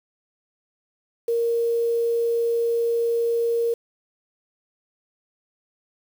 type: tone with quantisation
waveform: sine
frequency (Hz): 466.2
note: A#4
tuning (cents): 0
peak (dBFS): -19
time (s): 1.28-3.74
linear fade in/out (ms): 5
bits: 7
effects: none